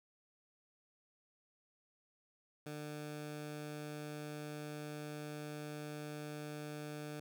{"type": "tone", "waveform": "15% pulse", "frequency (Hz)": 150, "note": "D3", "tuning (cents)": 37, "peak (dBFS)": -37, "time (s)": [2.66, 7.2], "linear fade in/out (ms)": 5, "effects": []}